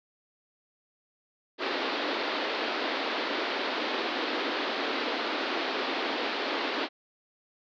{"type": "band-pass noise", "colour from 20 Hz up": "pink", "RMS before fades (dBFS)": -31, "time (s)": [1.58, 6.89], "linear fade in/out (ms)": 50, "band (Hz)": [260, 4500], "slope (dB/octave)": 48, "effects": []}